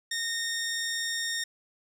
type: tone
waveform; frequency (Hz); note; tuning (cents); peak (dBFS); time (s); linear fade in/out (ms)
15% pulse; 1841; A#6; -22; -23; 0.11-1.44; 5
effects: resampled to 32000 Hz